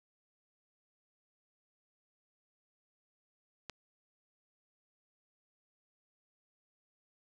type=click; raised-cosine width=0.2 ms; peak=-24 dBFS; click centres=3.697 s; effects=none

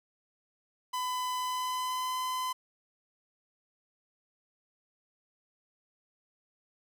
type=tone with pitch glide; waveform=45% pulse; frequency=1005 to 1018.4 Hz; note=B5 to C6; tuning=+30 to -47 cents; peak=-31 dBFS; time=0.93-2.53 s; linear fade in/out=10 ms; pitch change=+23 cents; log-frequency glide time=1.37-2.19 s; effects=none

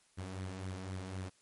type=tone with flanger; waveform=sawtooth; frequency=93.9 Hz; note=F#2; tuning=26 cents sharp; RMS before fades=-42 dBFS; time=0.17-1.3 s; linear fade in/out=20 ms; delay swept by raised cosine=0.5 to 4.6 ms; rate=3.9 Hz; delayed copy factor=+0.5; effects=white hiss -69 dBFS RMS until 1.41 s + MP3 48 kbps

